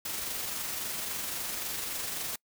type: noise with amplitude modulation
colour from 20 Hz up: white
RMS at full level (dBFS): -34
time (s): 0.05-2.36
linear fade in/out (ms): 5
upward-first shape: sine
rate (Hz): 23.7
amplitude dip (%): 30
effects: noise-tail reverb RT60 0.1 s tail -26 dB re dry